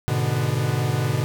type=chord; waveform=45% pulse; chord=G# diminished; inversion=none; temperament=equal with one note detuned; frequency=103.83 / 123.47 / 147.85 Hz; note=G#2 / B2 / D3; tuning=0 / 0 / +12 cents; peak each=-27 / -23 / -25 dBFS; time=0.08-1.24 s; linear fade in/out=0 ms; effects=none